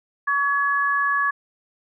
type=tone pair together; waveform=sine; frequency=1130 / 1693.1 Hz; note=C#6 / G#6; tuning=+33 / +33 cents; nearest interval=perfect fifth; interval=700 cents; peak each=-21 dBFS; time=0.27-1.31 s; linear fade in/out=10 ms; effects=none